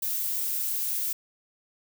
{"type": "noise", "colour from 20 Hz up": "violet", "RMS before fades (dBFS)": -29, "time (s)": [0.02, 1.13], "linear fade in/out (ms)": 5, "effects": []}